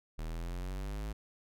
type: exponential sweep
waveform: square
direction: up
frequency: 38.89 to 54 Hz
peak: -37 dBFS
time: 0.18-1.13 s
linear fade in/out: 10 ms
effects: none